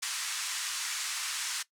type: band-pass noise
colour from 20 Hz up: white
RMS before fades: -35 dBFS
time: 0.02-1.63 s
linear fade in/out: 10 ms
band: 1100 to 8800 Hz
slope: 24 dB/octave
effects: noise-tail reverb RT60 0.1 s tail -18 dB re dry